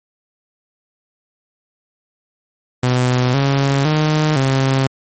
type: tone with pitch steps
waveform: sawtooth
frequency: 125.4 / 138.2 / 153.7 / 133.9 Hz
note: B2 / C#3 / D#3 / C3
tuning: +27 / -5 / -21 / +40 cents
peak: -9 dBFS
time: 2.83-4.87 s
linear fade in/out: 5 ms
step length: 510 ms
effects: MP3 32 kbps